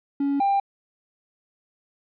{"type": "tone pair in turn", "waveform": "triangle", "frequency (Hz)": [280.5, 793.4], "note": ["C#4", "G5"], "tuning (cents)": [21, 21], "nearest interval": "octave + tritone", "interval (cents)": 1800, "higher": "second", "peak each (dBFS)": [-18, -15], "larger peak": "second", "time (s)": [[0.2, 0.4], [0.4, 0.6]], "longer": "neither", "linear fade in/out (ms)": 5, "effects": ["tanh soft clip ceiling -14 dBFS", "resampled to 11025 Hz"]}